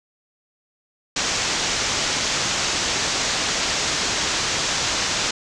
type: low-pass noise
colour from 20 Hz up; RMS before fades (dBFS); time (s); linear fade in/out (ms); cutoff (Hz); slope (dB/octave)
white; -23; 1.16-5.31; 5; 7100; 48
effects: none